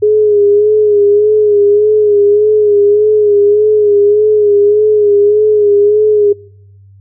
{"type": "tone with vibrato", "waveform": "sine", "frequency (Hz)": 417.1, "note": "G#4", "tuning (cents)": 7, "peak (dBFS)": -5, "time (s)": [0.02, 6.33], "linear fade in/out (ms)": 10, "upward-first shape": "sine", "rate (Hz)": 1.7, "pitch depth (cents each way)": 44, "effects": ["noise-tail reverb RT60 0.8 s tail -25 dB re dry", "added 98 Hz sine -37 dBFS peak until 7 s"]}